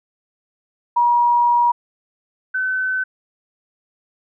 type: tone pair in turn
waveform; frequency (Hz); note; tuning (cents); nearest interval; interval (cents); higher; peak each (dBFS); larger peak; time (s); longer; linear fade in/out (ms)
sine; 957 / 1519.1; A#5 / F#6; +45 / +45; minor sixth; 800; second; -12 / -18; first; 0.96-1.72 / 2.54-3.04; first; 10
effects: none